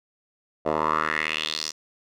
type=tone with band-pass filter sweep; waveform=10% pulse; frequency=77.78 Hz; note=D#2; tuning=in tune; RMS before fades=-26 dBFS; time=0.65-1.72 s; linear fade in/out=20 ms; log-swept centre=650 to 5800 Hz; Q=3.7; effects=none